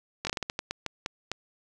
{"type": "slowing click train", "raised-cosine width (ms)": 0.2, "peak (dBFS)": -13, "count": 12, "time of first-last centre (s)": [0.25, 1.316], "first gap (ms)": 20, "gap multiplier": 1.29, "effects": []}